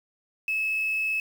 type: tone with quantisation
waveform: sine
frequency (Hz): 2593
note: E7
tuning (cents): -29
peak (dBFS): -24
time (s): 0.48-1.2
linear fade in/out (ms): 2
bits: 7
effects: none